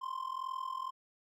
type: tone with amplitude modulation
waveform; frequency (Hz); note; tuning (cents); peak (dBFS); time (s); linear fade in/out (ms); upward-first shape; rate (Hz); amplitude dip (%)
triangle; 1046.5; C6; 0; -31; 0.01-0.91; 20; sine; 42; 85
effects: none